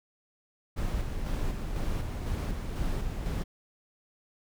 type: noise with tremolo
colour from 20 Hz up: brown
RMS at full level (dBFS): -30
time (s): 0.76-3.44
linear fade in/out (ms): 20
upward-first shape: square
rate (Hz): 2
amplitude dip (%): 35
effects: none